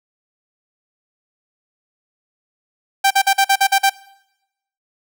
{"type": "tone bursts", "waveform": "sawtooth", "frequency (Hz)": 784, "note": "G5", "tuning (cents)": 0, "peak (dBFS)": -7, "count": 8, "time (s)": [3.04, 3.898], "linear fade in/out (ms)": 10, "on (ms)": 67, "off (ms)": 46, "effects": ["noise-tail reverb RT60 0.9 s tail -22 dB re dry"]}